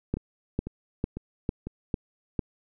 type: two click trains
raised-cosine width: 3 ms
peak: -13 / -21 dBFS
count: 6 / 4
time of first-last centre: 0.14-2.392 / 0.17-1.67 s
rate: 2.22 / 2 Hz
effects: none